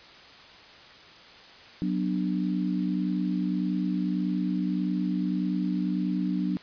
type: chord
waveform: sine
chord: B minor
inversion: second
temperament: just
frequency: 185.21 / 246.9 / 296.3 Hz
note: F#3 / B3 / D4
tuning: +2 / 0 / +15 cents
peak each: -27 / -32 / -30 dBFS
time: 1.82-6.57 s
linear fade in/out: 0 ms
effects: white hiss -49 dBFS RMS until 6.62 s + resampled to 11025 Hz